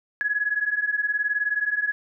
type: beating tone pair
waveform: sine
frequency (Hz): 1670 / 1689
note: G#6 / G#6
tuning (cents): +9 / +29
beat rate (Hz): 19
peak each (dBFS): -26 / -24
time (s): 0.21-1.92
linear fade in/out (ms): 0
effects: none